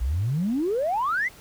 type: exponential sweep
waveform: sine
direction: up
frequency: 55 to 2139 Hz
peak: -21 dBFS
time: 0-1.29 s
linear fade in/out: 20 ms
effects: tanh soft clip ceiling -17 dBFS + pink hiss -49 dBFS RMS until 1.4 s